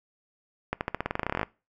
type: accelerating click train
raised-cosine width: 0.5 ms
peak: -12 dBFS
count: 18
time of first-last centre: 0.73-1.431 s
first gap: 79 ms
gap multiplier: 0.91
effects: noise-tail reverb RT60 0.3 s tail -22 dB re dry